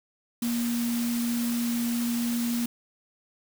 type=tone in noise; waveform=sine; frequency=236.6 Hz; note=A#3; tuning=26 cents sharp; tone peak=-25 dBFS; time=0.42-2.66 s; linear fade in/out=5 ms; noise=white; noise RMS=-36 dBFS; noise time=0.42-2.66 s; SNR=+8 dB; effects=none